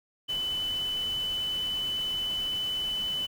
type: tone in noise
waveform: sine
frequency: 3003 Hz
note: F#7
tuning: 25 cents sharp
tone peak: -28 dBFS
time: 0.28-3.27 s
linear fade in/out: 20 ms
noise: pink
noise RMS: -44 dBFS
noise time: 0.28-3.27 s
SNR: +13 dB
effects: none